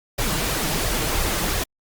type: noise with flanger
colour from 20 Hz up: pink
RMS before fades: -23 dBFS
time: 0.18-1.64 s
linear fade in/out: 10 ms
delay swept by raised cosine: 1.6 to 6.7 ms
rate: 2.9 Hz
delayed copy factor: +0.65
effects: Opus 48 kbps